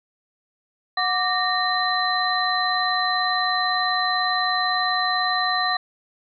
sine tone cluster, 734 / 1171 / 1844 / 4041 Hz, F#5 / D6 / A#6 / B7, -14 / -5 / -19 / +39 cents, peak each -25 dBFS, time 0.97-5.77 s, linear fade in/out 5 ms, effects none

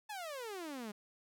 sawtooth exponential sweep, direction down, 880 to 200 Hz, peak -38 dBFS, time 0.09-0.92 s, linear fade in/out 10 ms, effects none

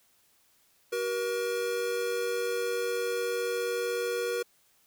square tone pair together, 377.3 / 477 Hz, F#4 / A#4, +34 / +40 cents, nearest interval major third, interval 406 cents, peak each -36 / -30 dBFS, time 0.92-4.43 s, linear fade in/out 10 ms, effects white hiss -66 dBFS RMS until 4.86 s

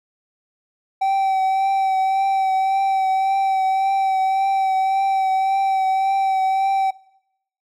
triangle tone with vibrato, 771 Hz, G5, 29 cents flat, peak -14 dBFS, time 1.01-6.91 s, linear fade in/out 10 ms, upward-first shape triangle, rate 1.8 Hz, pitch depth 23 cents each way, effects noise-tail reverb RT60 0.8 s tail -22 dB re dry

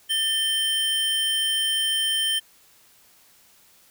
square tone pair together, 1784 / 3113 Hz, A6 / G7, +23 / -13 cents, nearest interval minor seventh, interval 964 cents, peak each -33 / -22 dBFS, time 0.09-2.4 s, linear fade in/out 20 ms, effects white hiss -56 dBFS RMS until 3.9 s

